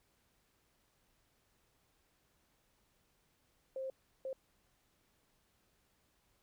sine tone bursts at uneven times, 529 Hz, C5, 19 cents sharp, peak -38 dBFS, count 2, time 3.76-3.9 / 4.25-4.33 s, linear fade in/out 2 ms, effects pink hiss -75 dBFS RMS until 6.42 s

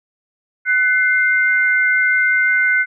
sine tone pair together, 1501 / 2098 Hz, F#6 / C7, +24 / +4 cents, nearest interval tritone, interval 580 cents, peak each -14 / -16 dBFS, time 0.65-2.86 s, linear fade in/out 50 ms, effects none

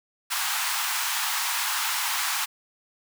pink high-pass noise, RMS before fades -27 dBFS, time 0.3-2.46 s, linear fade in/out 20 ms, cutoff 840 Hz, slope 48 dB/octave, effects none

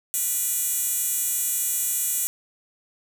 10% pulse tone with high-pass filter, 485.5 Hz, B4, 30 cents flat, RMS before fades -25 dBFS, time 0.14-2.27 s, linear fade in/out 0 ms, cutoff 9400 Hz, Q 2, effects none

